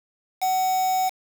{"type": "tone with quantisation", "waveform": "triangle", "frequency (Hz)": 750, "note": "F#5", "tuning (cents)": 23, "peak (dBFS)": -18, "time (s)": [0.41, 1.1], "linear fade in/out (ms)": 20, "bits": 5, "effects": []}